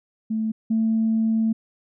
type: tone pair in turn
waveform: sine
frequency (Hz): 220 / 222.8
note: A3 / A3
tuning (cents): 0 / +22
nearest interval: unison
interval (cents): 22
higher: second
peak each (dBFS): -21 / -17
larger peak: second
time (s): 0.3-0.52 / 0.7-1.53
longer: second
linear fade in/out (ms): 10
effects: tanh soft clip ceiling -13 dBFS